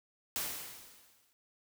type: noise with exponential decay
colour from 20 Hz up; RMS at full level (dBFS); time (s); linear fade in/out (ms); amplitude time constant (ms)
white; -34; 0.36-1.33; 0; 210
effects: none